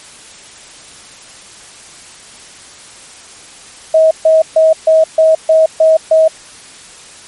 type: tone bursts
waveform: sine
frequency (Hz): 638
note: D#5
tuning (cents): +43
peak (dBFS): -4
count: 8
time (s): 3.94-6.28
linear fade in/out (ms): 5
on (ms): 170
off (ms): 140
effects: white hiss -36 dBFS RMS until 7.27 s + MP3 48 kbps